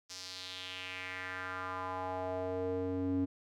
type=tone with band-pass filter sweep; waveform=square; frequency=92.5 Hz; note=F#2; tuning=in tune; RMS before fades=-38 dBFS; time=0.09-3.26 s; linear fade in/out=20 ms; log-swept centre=5600 to 270 Hz; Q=3; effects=none